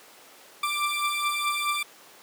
20% pulse beating tone pair, 1174.7 / 1179.4 Hz, D6 / D6, 0 / +7 cents, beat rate 4.7 Hz, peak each -25 / -22 dBFS, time 0.63-1.83 s, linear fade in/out 5 ms, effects pink hiss -50 dBFS RMS until 2.22 s + high-pass 400 Hz 12 dB/octave

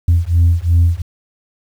sine beating tone pair, 83.8 / 86.6 Hz, E2 / F2, +29 / -14 cents, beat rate 2.8 Hz, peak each -11 dBFS, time 0.08-1.02 s, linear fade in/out 5 ms, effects tanh soft clip ceiling -5 dBFS + 7-bit

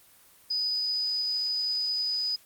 sine tone, 4978 Hz, D#8, in tune, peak -25 dBFS, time 0.5-2.36 s, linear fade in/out 10 ms, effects white hiss -57 dBFS RMS until 2.45 s + Opus 24 kbps

